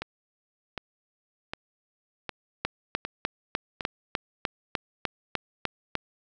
two click trains, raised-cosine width 0.3 ms, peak -16 / -10 dBFS, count 6 / 12, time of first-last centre 0.02-3.808 / 2.65-5.953 s, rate 1.32 / 3.33 Hz, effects none

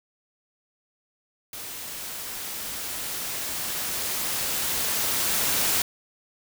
white noise with level ramp, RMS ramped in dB -37 to -23 dBFS, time 1.53-5.82 s, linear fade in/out 2 ms, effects none

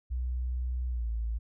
sine tone with pitch glide, 62.1 to 56.29 Hz, B1 to A1, +10 to +40 cents, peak -29 dBFS, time 0.1-1.39 s, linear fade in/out 20 ms, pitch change -170 cents, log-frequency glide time 0.89-1.09 s, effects none

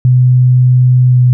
sine tone with pitch glide, 126.1 to 124.8 Hz, B2 to B2, +36 to +19 cents, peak -4 dBFS, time 0.05-1.33 s, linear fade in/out 0 ms, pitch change -17 cents, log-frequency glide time 1.07-1.21 s, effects none

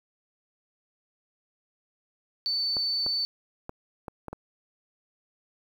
sine tone, 4515 Hz, C#8, 31 cents sharp, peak -25 dBFS, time 2.46-3.25 s, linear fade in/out 0 ms
clicks, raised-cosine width 1 ms, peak -22 dBFS, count 6, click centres 2.768 / 3.064 / 3.694 / 4.082 / 4.283 / 4.33 s
effects 9-bit

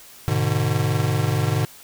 square chord, G# diminished, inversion none, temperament just, 103.83 / 124.59 / 149.51 Hz, G#2 / B2 / D3, 0 / +16 / +31 cents, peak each -24 dBFS, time 0.28-1.65 s, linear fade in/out 0 ms, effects white hiss -45 dBFS RMS until 1.83 s

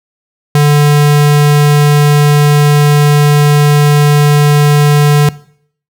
square tone, 146.83 Hz, D3, in tune, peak -5 dBFS, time 0.55-5.29 s, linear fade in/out 2 ms, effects noise-tail reverb RT60 0.6 s tail -20 dB re dry

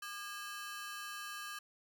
sawtooth ring-modulated tone, 1419 Hz, F6, 27 cents sharp, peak -36 dBFS, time 0.02-1.59 s, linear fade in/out 5 ms, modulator 219 Hz, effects none

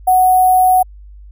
sine tone with sample-and-hold, 741 Hz, F#5, 2 cents sharp, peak -7 dBFS, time 0.07-0.83 s, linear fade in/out 10 ms, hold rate 11025 Hz, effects added 50 Hz sine -34 dBFS peak until 1.31 s

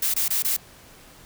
blue noise bursts, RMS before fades -23 dBFS, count 4, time 0.02-0.566 s, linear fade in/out 5 ms, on 120 ms, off 22 ms, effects pink hiss -49 dBFS RMS until 1.25 s

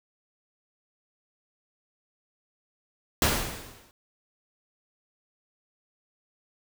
pink noise with exponential decay, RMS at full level -20 dBFS, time 3.22-3.91 s, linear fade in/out 1 ms, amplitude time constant 150 ms, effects none

